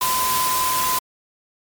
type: tone in noise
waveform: sine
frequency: 1020 Hz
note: C6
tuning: 44 cents flat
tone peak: -20 dBFS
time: 0.01-0.99 s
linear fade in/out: 5 ms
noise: white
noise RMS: -23 dBFS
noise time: 0.01-0.99 s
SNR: 0 dB
effects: MP3 96 kbps